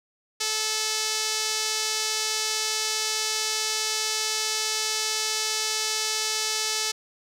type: tone with band-pass filter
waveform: sawtooth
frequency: 435.3 Hz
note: A4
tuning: 19 cents flat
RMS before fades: -27 dBFS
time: 0.4-6.92 s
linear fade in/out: 10 ms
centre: 5500 Hz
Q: 1.6
effects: none